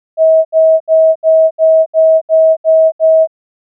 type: tone bursts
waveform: sine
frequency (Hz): 641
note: E5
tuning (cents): -49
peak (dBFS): -4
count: 9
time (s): 0.17-3.274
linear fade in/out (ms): 50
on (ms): 280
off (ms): 73
effects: none